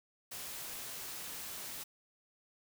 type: noise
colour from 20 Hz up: white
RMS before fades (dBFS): -44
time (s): 0.31-1.84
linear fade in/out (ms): 10
effects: none